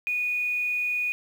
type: tone with quantisation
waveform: sine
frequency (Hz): 2466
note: D#7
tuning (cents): -16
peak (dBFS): -24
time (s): 0.07-1.12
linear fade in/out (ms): 0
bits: 8
effects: none